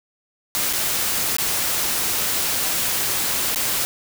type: noise with dropouts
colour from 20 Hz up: white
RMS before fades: -22 dBFS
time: 0.55-3.85 s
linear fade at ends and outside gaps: 0 ms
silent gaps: 0.728-0.734 / 1.367-1.384 / 3.547-3.559 s
effects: none